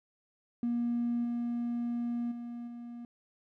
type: tone with level steps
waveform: triangle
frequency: 237.9 Hz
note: A#3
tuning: 35 cents sharp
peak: -25 / -28 / -36 / -39 dBFS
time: 0.63-3.05 s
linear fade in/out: 2 ms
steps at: 1.24 / 2.31 / 2.67 s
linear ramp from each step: 10 ms
effects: tanh soft clip ceiling -25 dBFS